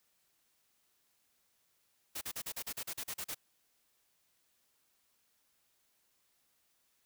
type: noise bursts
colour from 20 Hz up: white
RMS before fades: -40 dBFS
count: 12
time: 2.15-3.347 s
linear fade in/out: 10 ms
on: 64 ms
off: 39 ms
effects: white hiss -75 dBFS RMS until 7.05 s